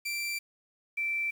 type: tone pair in turn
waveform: sawtooth / sine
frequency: 2349 / 2337 Hz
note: D7 / D7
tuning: 0 / -9 cents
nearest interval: unison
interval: 9 cents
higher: first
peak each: -28 / -28 dBFS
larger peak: neither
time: 0.05-0.39 / 0.97-1.31 s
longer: neither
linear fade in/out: 10 ms
effects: 9-bit